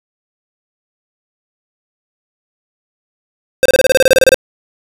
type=tone bursts; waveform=square; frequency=523.3 Hz; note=C5; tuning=in tune; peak=-5 dBFS; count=14; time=3.63-4.344 s; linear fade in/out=0 ms; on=25 ms; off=28 ms; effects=resampled to 32000 Hz + 7-bit